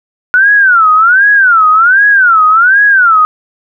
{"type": "tone with vibrato", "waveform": "sine", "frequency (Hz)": 1443, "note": "F#6", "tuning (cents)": -44, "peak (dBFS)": -3, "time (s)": [0.34, 3.25], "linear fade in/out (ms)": 0, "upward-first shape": "sine", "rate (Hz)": 1.3, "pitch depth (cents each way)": 250, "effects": []}